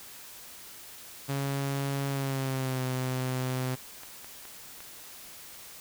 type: tone with pitch glide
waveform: sawtooth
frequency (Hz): 138.59 to 128.56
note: C#3 to C3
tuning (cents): 0 to -30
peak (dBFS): -25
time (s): 1.28-3.76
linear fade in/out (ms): 20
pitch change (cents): -130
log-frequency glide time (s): 2.09-2.84
type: clicks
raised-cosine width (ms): 0.3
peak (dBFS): -29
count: 6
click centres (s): 3.195 / 3.502 / 4.034 / 4.245 / 4.453 / 4.805
effects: white hiss -47 dBFS RMS until 5.8 s